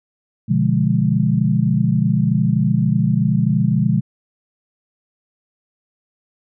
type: chord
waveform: sine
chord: B diminished seventh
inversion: none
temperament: equal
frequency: 123.47 / 146.83 / 174.61 / 207.7 Hz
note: B2 / D3 / F3 / Ab3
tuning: 0 / 0 / 0 / 0 cents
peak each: -19 dBFS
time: 0.48-4.01 s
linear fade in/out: 20 ms
effects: none